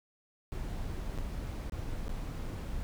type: noise with dropouts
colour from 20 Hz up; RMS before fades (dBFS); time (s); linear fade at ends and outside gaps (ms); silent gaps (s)
brown; -37; 0.52-2.83; 0; 1.177-1.186 / 1.697-1.721 / 2.081-2.093 / 2.456-2.461
effects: none